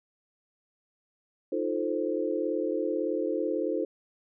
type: chord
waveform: sine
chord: F dominant seventh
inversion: third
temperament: equal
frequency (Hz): 311.1 / 349.2 / 440 / 523.3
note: Eb4 / F4 / A4 / C5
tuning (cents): 0 / 0 / 0 / 0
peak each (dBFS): -32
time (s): 1.52-3.85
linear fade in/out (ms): 5
effects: none